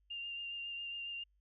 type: tone with vibrato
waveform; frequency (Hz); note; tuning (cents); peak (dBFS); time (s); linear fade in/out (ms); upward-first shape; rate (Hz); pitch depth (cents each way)
sine; 2794; F7; 0; -40; 0.1-1.24; 10; triangle; 7.3; 20
effects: added 50 Hz sine -70 dBFS peak until 1.4 s